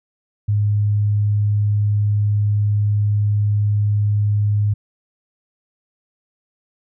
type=tone; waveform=sine; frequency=103.83 Hz; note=G#2; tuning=in tune; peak=-14 dBFS; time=0.48-4.74 s; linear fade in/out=10 ms; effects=none